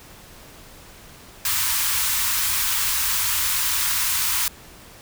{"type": "band-stop noise", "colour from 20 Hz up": "white", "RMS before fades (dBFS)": -22, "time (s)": [1.45, 4.48], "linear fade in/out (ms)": 2, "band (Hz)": [110, 880], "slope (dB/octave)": 96, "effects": ["pink hiss -45 dBFS RMS until 5.01 s"]}